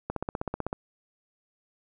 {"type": "click train", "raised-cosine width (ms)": 1, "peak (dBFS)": -16, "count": 11, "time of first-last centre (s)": [0.1, 0.729], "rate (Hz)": 15.9, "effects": []}